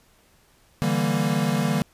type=chord; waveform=square; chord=E half-diminished seventh; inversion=third; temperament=equal; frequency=146.83 / 164.81 / 196 / 233.1 Hz; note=D3 / E3 / G3 / Bb3; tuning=0 / 0 / 0 / 0 cents; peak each=-27 dBFS; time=0.82-1.82 s; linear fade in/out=0 ms; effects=pink hiss -59 dBFS RMS until 1.93 s + resampled to 32000 Hz